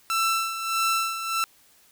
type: tone with tremolo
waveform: sawtooth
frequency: 1335 Hz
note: E6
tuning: 22 cents sharp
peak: -17 dBFS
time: 0.1-1.44 s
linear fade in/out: 0 ms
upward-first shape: sine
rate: 1.6 Hz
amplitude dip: 65%
effects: white hiss -58 dBFS RMS until 1.91 s